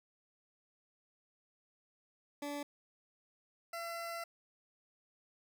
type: tone pair in turn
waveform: 20% pulse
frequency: 288.8 / 676.3 Hz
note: D4 / E5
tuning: -29 / +44 cents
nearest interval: octave + minor third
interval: 1473 cents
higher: second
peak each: -34 / -35 dBFS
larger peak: first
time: 2.42-2.63 / 3.73-4.24 s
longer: second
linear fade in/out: 5 ms
effects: none